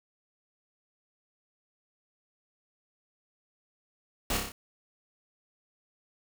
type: noise with echo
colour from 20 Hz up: pink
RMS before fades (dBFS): -30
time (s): 4.3-4.37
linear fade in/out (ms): 2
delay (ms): 30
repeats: 5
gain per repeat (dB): -3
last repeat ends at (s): 4.52
effects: none